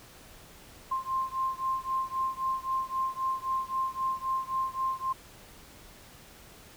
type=beating tone pair; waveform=sine; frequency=1052 / 1055.8 Hz; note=C6 / C6; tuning=+9 / +15 cents; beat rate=3.8 Hz; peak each=-31 / -32 dBFS; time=0.91-5.13 s; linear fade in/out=10 ms; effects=pink hiss -52 dBFS RMS until 6.76 s